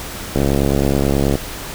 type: click train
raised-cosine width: 2 ms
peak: -3 dBFS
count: 70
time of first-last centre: 0.36-1.354 s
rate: 69.4 Hz
effects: pink hiss -29 dBFS RMS until 1.74 s